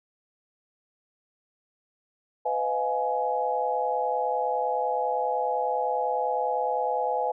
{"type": "chord", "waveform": "sine", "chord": "F half-diminished seventh", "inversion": "second", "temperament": "just", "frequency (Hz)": [502.9, 628.6, 698.5, 838.1], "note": ["Cb5", "Eb5", "F5", "Ab5"], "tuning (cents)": [31, 18, 0, 16], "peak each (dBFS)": [-29, -33, -31, -27], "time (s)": [2.45, 7.32], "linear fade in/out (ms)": 10, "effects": []}